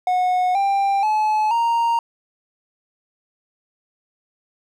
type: tone with pitch steps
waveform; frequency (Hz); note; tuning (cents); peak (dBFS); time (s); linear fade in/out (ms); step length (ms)
triangle; 730 / 791.5 / 858.1 / 930.4; F#5 / G5 / A5 / A#5; -24 / +17 / -44 / -4; -14; 0.07-1.99; 2; 480
effects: none